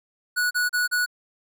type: tone bursts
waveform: square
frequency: 1468 Hz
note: F#6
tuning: 14 cents flat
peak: -21 dBFS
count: 4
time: 0.36-1.062 s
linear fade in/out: 20 ms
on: 150 ms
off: 34 ms
effects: none